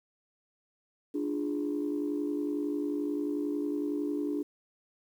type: chord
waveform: sine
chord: D diminished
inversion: none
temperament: equal with one note detuned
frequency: 293.7 / 344.8 / 415.3 Hz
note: D4 / F4 / Ab4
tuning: 0 / -22 / 0 cents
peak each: -30 / -36 / -36 dBFS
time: 1.14-4.43 s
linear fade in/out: 10 ms
effects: tanh soft clip ceiling -22 dBFS + 10-bit